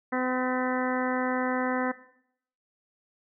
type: harmonic tone with a mistuned harmonic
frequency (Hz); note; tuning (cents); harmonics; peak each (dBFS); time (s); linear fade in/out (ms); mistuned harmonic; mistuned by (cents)
254.7; C4; -46; 1 / 2 / 3 / 4 / 5 / 6 / 7 / 8; -29 / -32 / -34 / -35 / -36 / -37 / -37 / -38; 0.12-1.92; 10; 8; -46
effects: noise-tail reverb RT60 0.7 s tail -17 dB re dry